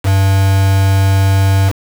triangle tone with quantisation, 97 Hz, G2, 18 cents flat, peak -6 dBFS, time 0.03-1.73 s, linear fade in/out 50 ms, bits 3, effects none

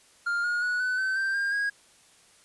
triangle tone with pitch steps, 1402 / 1433.9 / 1466.6 / 1500 / 1534.2 / 1569.2 / 1604.9 / 1641.5 Hz, F6 / F6 / F#6 / F#6 / G6 / G6 / G6 / G#6, +6 / +45 / -16 / +23 / -38 / +1 / +40 / -21 cents, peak -23 dBFS, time 0.26-1.7 s, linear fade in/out 10 ms, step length 180 ms, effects white hiss -58 dBFS RMS until 2.44 s + resampled to 24000 Hz

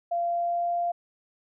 sine tone with pitch glide, 689 to 694.2 Hz, F5 to F5, -24 to -11 cents, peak -24 dBFS, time 0.11-0.92 s, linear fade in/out 10 ms, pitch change +13 cents, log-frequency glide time 0.25-0.73 s, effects none

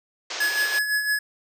white band-pass noise, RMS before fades -32 dBFS, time 0.3-0.79 s, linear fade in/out 5 ms, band 320 to 6300 Hz, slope 48 dB/octave
square tone with tremolo, 1695 Hz, G#6, 35 cents sharp, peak -20 dBFS, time 0.4-1.19 s, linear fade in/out 5 ms, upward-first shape sine, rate 5.9 Hz, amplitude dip 55%
effects none

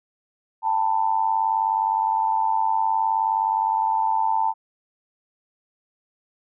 sine tone with amplitude modulation, 888 Hz, A5, 16 cents sharp, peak -15 dBFS, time 0.62-4.54 s, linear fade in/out 50 ms, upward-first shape sine, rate 99.4 Hz, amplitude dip 80%, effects none

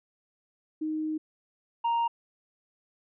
sine / triangle tone pair in turn, 311.1 / 932.2 Hz, D#4 / A#5, 0 / 0 cents, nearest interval octave + perfect fifth, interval 1900 cents, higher second, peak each -28 / -22 dBFS, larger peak second, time 0.81-1.18 / 1.84-2.08 s, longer first, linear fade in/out 10 ms, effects resampled to 8000 Hz

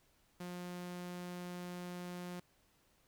sawtooth tone, 177.8 Hz, F3, 31 cents sharp, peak -39 dBFS, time 0.4-2.4 s, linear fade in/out 5 ms, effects pink hiss -72 dBFS RMS until 3.07 s

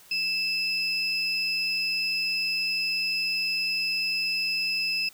sine tone pair together, 2637 / 5097 Hz, E7 / D#8, 0 / +41 cents, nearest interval major seventh, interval 1141 cents, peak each -26 dBFS, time 0.11-5.09 s, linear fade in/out 5 ms, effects tanh soft clip ceiling -20 dBFS + white hiss -53 dBFS RMS until 5.13 s

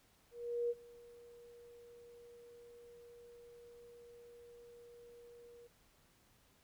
sine tone with ADSR envelope, 475.9 Hz, A#4, 36 cents sharp, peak -32 dBFS, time 0.31-5.68 s, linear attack 390 ms, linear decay 39 ms, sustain -23 dB, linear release 19 ms, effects pink hiss -70 dBFS RMS until 6.63 s

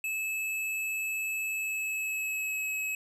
square tone with pitch glide, 2604 to 2567 Hz, E7 to E7, -22 to -47 cents, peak -31 dBFS, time 0.04-2.95 s, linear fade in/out 2 ms, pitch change -25 cents, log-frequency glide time 1.46-2.71 s, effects none

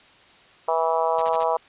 harmonic tone, 163.1 Hz, E3, 18 cents flat, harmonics 3 / 4 / 5 / 6 / 7 / 8, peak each -26 / -24 / -26 / -25 / -30 / -37 dBFS, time 0.68-1.57 s, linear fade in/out 5 ms
white noise bursts, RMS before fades -35 dBFS, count 4, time 1.18-1.439 s, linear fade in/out 5 ms, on 40 ms, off 33 ms
effects white hiss -52 dBFS RMS until 1.68 s + resampled to 8000 Hz

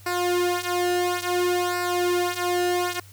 sawtooth tone with flanger, 355.6 Hz, F4, 31 cents sharp, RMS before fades -24 dBFS, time 0.06-3 s, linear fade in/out 5 ms, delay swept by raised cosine 0.3 to 3.7 ms, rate 0.58 Hz, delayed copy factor -0.8, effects added 98 Hz sine -46 dBFS peak until 3.12 s + white hiss -52 dBFS RMS until 3.12 s

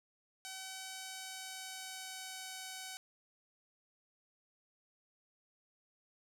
5% pulse tone with pitch glide, 760 to 754.8 Hz, F#5 to F#5, +46 to +34 cents, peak -32 dBFS, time 0.45-2.97 s, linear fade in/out 0 ms, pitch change -12 cents, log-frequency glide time 0.82-2.56 s, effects none

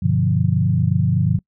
sine chord, G dominant seventh, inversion none, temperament equal, 98 / 123.47 / 146.83 / 174.61 Hz, G2 / B2 / D3 / F3, 0 / 0 / 0 / 0 cents, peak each -20 dBFS, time 0.02-1.39 s, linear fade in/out 10 ms, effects noise-tail reverb RT60 0.1 s tail -26 dB re dry

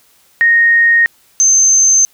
sine tone pair in turn, 1860 / 6256 Hz, A#6 / G8, -4 / -4 cents, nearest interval octave + major sixth, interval 2100 cents, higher second, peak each -6 dBFS, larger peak neither, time 0.41-1.06 / 1.4-2.05 s, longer neither, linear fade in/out 0 ms, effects white hiss -51 dBFS RMS until 2.13 s

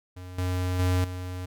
square tone with level steps, 91 Hz, F#2, 28 cents flat, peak -39 / -26 / -22 / -33 dBFS, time 0.16-1.46 s, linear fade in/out 10 ms, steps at 0.38 / 0.79 / 1.04 s, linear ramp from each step 5 ms, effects none

